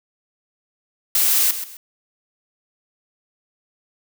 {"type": "noise with echo", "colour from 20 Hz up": "blue", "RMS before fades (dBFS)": -17, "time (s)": [1.15, 1.51], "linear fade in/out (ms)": 2, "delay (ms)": 130, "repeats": 2, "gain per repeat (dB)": -11, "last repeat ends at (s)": 1.77, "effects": []}